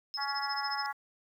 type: tone with tremolo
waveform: sine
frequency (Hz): 5170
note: E8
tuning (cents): -34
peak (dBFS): -32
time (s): 0.14-0.86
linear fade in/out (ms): 0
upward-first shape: sine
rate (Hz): 14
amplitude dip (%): 95
type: harmonic tone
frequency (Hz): 280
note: C#4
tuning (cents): +18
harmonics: 3 / 4 / 5 / 6 / 7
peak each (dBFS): -36 / -38 / -40 / -42 / -43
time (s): 0.17-0.93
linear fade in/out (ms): 20
effects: 10-bit